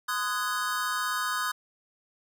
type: chord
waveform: square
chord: Ab dominant seventh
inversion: first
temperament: equal with one note detuned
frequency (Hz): 1024.4 / 1244.5 / 1480 / 1661.2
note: C6 / Eb6 / Gb6 / Ab6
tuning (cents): -37 / 0 / 0 / 0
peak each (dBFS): -35 / -32 / -34 / -36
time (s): 0.08-1.52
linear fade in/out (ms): 10
effects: none